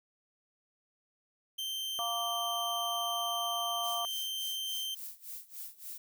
40% pulse tone, 3128 Hz, G7, 4 cents flat, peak -34 dBFS, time 1.58-4.95 s, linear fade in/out 10 ms
harmonic tone, 233.1 Hz, A#3, in tune, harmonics 3 / 4 / 5, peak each -36 / -45 / -37 dBFS, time 1.99-4.05 s, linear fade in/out 0 ms
violet noise with tremolo, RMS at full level -42 dBFS, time 3.83-5.98 s, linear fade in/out 5 ms, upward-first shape sine, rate 3.5 Hz, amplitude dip 90%
effects none

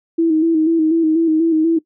sine tone with vibrato, 322.4 Hz, E4, 38 cents flat, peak -11 dBFS, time 0.18-1.79 s, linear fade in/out 10 ms, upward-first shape square, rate 4.1 Hz, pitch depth 44 cents each way, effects noise-tail reverb RT60 0.1 s tail -19 dB re dry

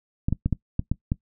clicks, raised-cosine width 5 ms, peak -10 dBFS, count 7, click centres 0.285 / 0.326 / 0.46 / 0.527 / 0.794 / 0.916 / 1.119 s, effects noise-tail reverb RT60 0.1 s tail -20 dB re dry

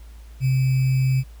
sine tone with sample-and-hold, 131.1 Hz, C3, 4 cents sharp, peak -16 dBFS, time 0.4-1.24 s, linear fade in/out 50 ms, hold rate 2450 Hz, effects added 56 Hz sine -39 dBFS peak until 1.4 s + pink hiss -55 dBFS RMS until 1.4 s

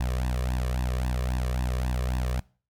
sawtooth tone with flanger, 62.5 Hz, B1, 21 cents sharp, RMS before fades -27 dBFS, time 0-2.4 s, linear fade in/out 5 ms, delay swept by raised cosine 1.1 to 1.77 ms, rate 3.7 Hz, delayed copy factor +1, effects noise-tail reverb RT60 0.4 s tail -23 dB re dry + MP3 96 kbps

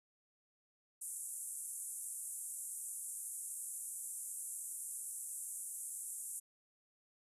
white band-pass noise, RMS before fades -45 dBFS, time 1.01-6.4 s, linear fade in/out 10 ms, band 7800 to 11000 Hz, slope 48 dB/octave, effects resampled to 32000 Hz

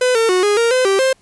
45% pulse tone with pitch steps, 503 / 453.4 / 366.7 / 412.5 / 465 / 511 / 389.8 / 527 Hz, B4 / A#4 / F#4 / G#4 / A#4 / C5 / G4 / C5, +32 / -48 / -15 / -12 / -4 / -41 / -10 / +12 cents, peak -12 dBFS, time 0.01-1.13 s, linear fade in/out 5 ms, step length 140 ms, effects pink hiss -55 dBFS RMS until 1.21 s + resampled to 24000 Hz

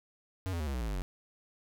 square tone with pitch steps, 93.9 / 84.63 / 76.27 / 68.74 / 61.95 / 55.83 / 50.32 / 45.35 Hz, F#2 / E2 / D#2 / C#2 / B1 / A1 / G1 / F#1, +26 / +46 / -34 / -14 / +6 / +26 / +46 / -34 cents, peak -33 dBFS, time 0.46-1.02 s, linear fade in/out 0 ms, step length 70 ms, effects none

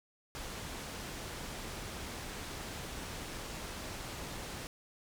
pink low-pass noise, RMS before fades -43 dBFS, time 0.35-4.67 s, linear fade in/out 0 ms, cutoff 10000 Hz, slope 12 dB/octave, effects none

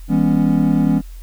triangle chord, C# minor seventh, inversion first, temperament equal with one note detuned, 164.81 / 202.7 / 246.9 / 277.2 Hz, E3 / G#3 / B3 / C#4, 0 / -42 / 0 / 0 cents, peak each -16 dBFS, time 0.08-1.02 s, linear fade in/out 50 ms, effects added 42 Hz sine -31 dBFS peak until 1.22 s + white hiss -50 dBFS RMS until 1.22 s

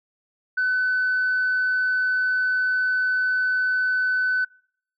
sine tone, 1507 Hz, F#6, 31 cents sharp, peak -18 dBFS, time 0.57-4.45 s, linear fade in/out 10 ms, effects noise-tail reverb RT60 0.6 s tail -25 dB re dry + tanh soft clip ceiling -16 dBFS

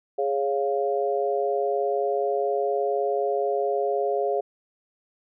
sine chord, Db major, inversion second, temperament equal, 415.3 / 554.4 / 698.5 Hz, Ab4 / Db5 / F5, 0 / 0 / 0 cents, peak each -25 / -27 / -27 dBFS, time 0.18-4.41 s, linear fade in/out 10 ms, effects none

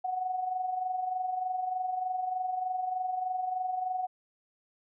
sine tone with amplitude modulation, 740 Hz, F#5, in tune, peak -27 dBFS, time 0.04-4.07 s, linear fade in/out 10 ms, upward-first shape sine, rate 23.3 Hz, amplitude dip 55%, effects none

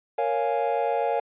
triangle chord, Bb minor seventh, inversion none, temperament equal, 466.2 / 554.4 / 698.5 / 830.6 Hz, Bb4 / Db5 / F5 / Ab5, 0 / 0 / 0 / 0 cents, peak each -26 dBFS, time 0.18-1.2 s, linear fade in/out 5 ms, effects resampled to 8000 Hz

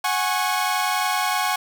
sawtooth chord, F# suspended second, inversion none, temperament equal with one note detuned, 740 / 830.6 / 1098.5 Hz, F#5 / G#5 / C#6, 0 / 0 / -16 cents, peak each -21 dBFS, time 0.04-1.56 s, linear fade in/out 5 ms, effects none

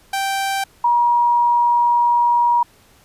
sawtooth / sine tone pair in turn, 782 / 954.9 Hz, G5 / A#5, -4 / +41 cents, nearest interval minor third, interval 345 cents, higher second, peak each -15 / -12 dBFS, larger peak second, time 0.13-0.64 / 0.84-2.63 s, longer second, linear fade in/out 5 ms, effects pink hiss -52 dBFS RMS until 3.04 s + resampled to 32000 Hz

